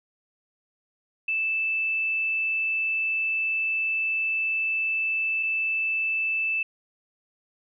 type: tone pair in turn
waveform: sine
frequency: 2637 / 2637 Hz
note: E7 / E7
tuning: 0 / 0 cents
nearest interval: unison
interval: 0 cents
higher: neither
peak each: -23 dBFS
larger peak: neither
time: 1.28-5.43 / 5.43-6.63 s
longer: first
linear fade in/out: 5 ms
effects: none